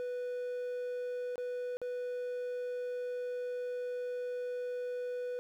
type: tone with dropouts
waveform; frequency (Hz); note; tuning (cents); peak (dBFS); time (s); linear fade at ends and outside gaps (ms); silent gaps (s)
triangle; 493.9; B4; 0; -33; 0-5.39; 0; 1.357-1.38 / 1.77-1.816
effects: 11-bit